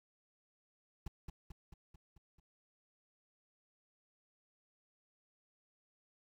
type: noise with echo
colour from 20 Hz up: brown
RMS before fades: -41 dBFS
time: 1.06-1.08 s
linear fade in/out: 5 ms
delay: 220 ms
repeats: 6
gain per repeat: -4 dB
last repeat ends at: 2.4 s
effects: none